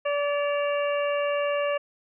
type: harmonic tone with a mistuned harmonic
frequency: 577 Hz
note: D5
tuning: 31 cents flat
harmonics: 1 / 2 / 3 / 4 / 5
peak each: -24 / -32 / -36 / -38 / -35 dBFS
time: 0.05-1.78 s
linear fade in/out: 10 ms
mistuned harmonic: 5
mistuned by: -64 cents
effects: none